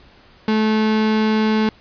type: tone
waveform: 35% pulse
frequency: 217.1 Hz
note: A3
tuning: 23 cents flat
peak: -13 dBFS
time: 0.48-1.69 s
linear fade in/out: 2 ms
effects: pink hiss -49 dBFS RMS until 1.8 s + resampled to 11025 Hz